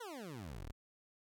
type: exponential sweep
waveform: 20% pulse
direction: down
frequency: 508 to 30.87 Hz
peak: -40 dBFS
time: 0-0.72 s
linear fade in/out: 10 ms
effects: none